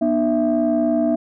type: tone cluster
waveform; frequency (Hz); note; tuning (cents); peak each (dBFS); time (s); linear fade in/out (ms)
sine; 242.5 / 303.4 / 661; B3 / D#4 / E5; -31 / -44 / +5; -19; 0.01-1.16; 10
effects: tanh soft clip ceiling -9 dBFS